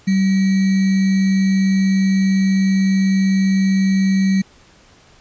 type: tone with sample-and-hold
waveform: sine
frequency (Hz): 192.2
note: G3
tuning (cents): -34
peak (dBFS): -12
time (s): 0.07-4.42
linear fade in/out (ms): 10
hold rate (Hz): 2100
effects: pink hiss -49 dBFS RMS until 5.2 s + resampled to 16000 Hz